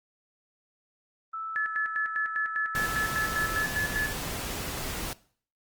sine tone, 1315 Hz, E6, 5 cents flat, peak -32 dBFS, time 1.33-3.63 s, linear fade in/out 10 ms
sine tone with tremolo, 1720 Hz, A6, 40 cents flat, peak -25 dBFS, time 1.56-4.13 s, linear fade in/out 0 ms, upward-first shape square, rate 5 Hz, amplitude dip 70%
pink noise, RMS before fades -34 dBFS, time 2.75-5.13 s, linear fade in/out 0 ms
effects noise-tail reverb RT60 0.5 s tail -20 dB re dry + Opus 32 kbps

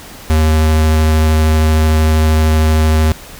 square tone with vibrato, 78.3 Hz, D#2, 11 cents sharp, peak -9 dBFS, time 0.3-3.12 s, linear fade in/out 0 ms, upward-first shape sine, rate 13 Hz, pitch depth 8 cents each way, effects pink hiss -34 dBFS RMS until 3.39 s

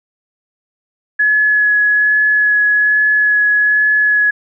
sine tone with vibrato, 1694 Hz, G#6, 34 cents sharp, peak -9 dBFS, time 1.19-4.31 s, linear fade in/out 10 ms, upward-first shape sine, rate 1.2 Hz, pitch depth 11 cents each way, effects none

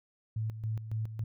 sine tone with tremolo, 110 Hz, A2, in tune, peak -30 dBFS, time 0.36-1.24 s, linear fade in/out 5 ms, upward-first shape square, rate 3.6 Hz, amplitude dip 65%, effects none

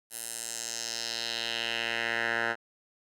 10% pulse tone with band-pass filter sweep, 115.8 Hz, A#2, 11 cents flat, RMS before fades -33 dBFS, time 0.1-2.56 s, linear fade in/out 50 ms, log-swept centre 11000 to 1400 Hz, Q 2.2, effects none

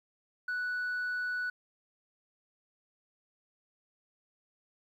sine tone, 1480 Hz, F#6, in tune, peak -29 dBFS, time 0.48-1.5 s, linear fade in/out 5 ms, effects tanh soft clip ceiling -30 dBFS + 11-bit

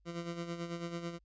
20% pulse tone with tremolo, 170.4 Hz, F3, 42 cents flat, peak -31 dBFS, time 0.05-1.19 s, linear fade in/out 50 ms, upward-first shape sine, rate 9.1 Hz, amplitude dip 60%, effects added 50 Hz sine -66 dBFS peak until 1.24 s + resampled to 16000 Hz

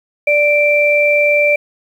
sine tone pair together, 587.2 / 2349 Hz, D5 / D7, 0 / 0 cents, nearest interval 2 octaves, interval 2400 cents, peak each -12 dBFS, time 0.27-1.56 s, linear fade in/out 5 ms, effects 7-bit

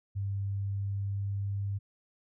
sine tone with pitch glide, 99 to 99.75 Hz, G2 to G2, +18 to +31 cents, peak -30 dBFS, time 0.15-1.79 s, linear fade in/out 20 ms, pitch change +13 cents, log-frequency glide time 0.36-1.6 s, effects none

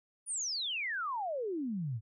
sine exponential sweep, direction down, 9956 to 102.1 Hz, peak -33 dBFS, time 0.26-2.01 s, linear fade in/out 50 ms, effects none

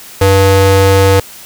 square ring-modulated tone, 196.4 Hz, G3, 4 cents sharp, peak -3 dBFS, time 0.21-1.2 s, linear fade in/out 5 ms, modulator 290 Hz, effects white hiss -33 dBFS RMS until 1.45 s

